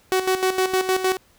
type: tone with tremolo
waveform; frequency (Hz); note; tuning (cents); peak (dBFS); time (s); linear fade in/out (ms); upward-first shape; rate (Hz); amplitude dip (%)
sawtooth; 374.6; F#4; +21; -13; 0.12-1.17; 0; square; 6.5; 65
effects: pink hiss -57 dBFS RMS until 1.38 s